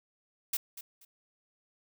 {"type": "noise with echo", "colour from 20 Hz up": "blue", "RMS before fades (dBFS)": -31, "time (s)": [0.53, 0.57], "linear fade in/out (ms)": 5, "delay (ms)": 240, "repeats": 2, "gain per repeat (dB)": -13, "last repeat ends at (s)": 1.05, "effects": []}